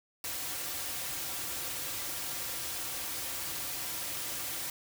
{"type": "noise with comb filter", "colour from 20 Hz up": "white", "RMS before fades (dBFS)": -37, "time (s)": [0.24, 4.7], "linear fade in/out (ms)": 2, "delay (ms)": 4.7, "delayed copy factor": -0.6, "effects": []}